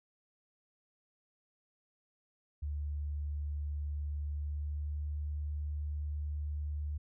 sine tone with pitch glide, 73.42 to 74.23 Hz, D2 to D2, 0 to +19 cents, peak -34 dBFS, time 2.62-6.98 s, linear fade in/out 10 ms, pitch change +19 cents, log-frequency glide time 4.25-5.04 s, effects none

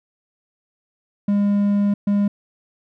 triangle tone bursts at uneven times, 203 Hz, G#3, 39 cents flat, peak -13 dBFS, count 2, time 1.28-1.94 / 2.07-2.28 s, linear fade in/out 5 ms, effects none

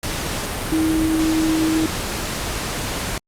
sine tone in noise, 318.2 Hz, D#4, 39 cents sharp, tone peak -16 dBFS, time 0.72-1.86 s, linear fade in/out 2 ms, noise pink, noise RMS -25 dBFS, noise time 0.03-3.18 s, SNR +6 dB, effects low-pass 12000 Hz 12 dB/octave + Opus 48 kbps

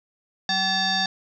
sine tone with frequency modulation, 2684 Hz, E7, 31 cents sharp, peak -20 dBFS, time 0.49-1.06 s, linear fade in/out 2 ms, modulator 958 Hz, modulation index 2.6, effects none

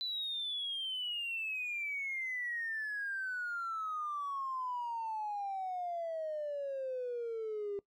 triangle exponential sweep, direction down, 4017 to 397.7 Hz, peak -32 dBFS, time 0.01-7.79 s, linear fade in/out 0 ms, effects noise-tail reverb RT60 0.1 s tail -23 dB re dry + tanh soft clip ceiling -33 dBFS

